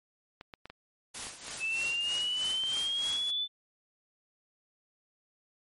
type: clicks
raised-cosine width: 0.3 ms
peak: -28 dBFS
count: 9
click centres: 0.411 / 0.538 / 0.656 / 0.7 / 1.269 / 1.481 / 1.815 / 2.637 / 2.771 s
type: noise with tremolo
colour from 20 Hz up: white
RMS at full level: -38 dBFS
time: 1.14-3.31 s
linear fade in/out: 10 ms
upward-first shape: sine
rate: 3.2 Hz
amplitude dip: 70%
type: linear sweep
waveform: sine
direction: up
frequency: 2608 to 3520 Hz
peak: -29 dBFS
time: 1.59-3.48 s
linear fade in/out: 50 ms
effects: MP3 48 kbps